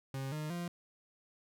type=tone with pitch steps; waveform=40% pulse; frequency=134.6 / 152.84 / 173.55 Hz; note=C3 / D#3 / F3; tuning=+49 / -31 / -11 cents; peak=-36 dBFS; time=0.14-0.68 s; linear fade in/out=2 ms; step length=180 ms; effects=none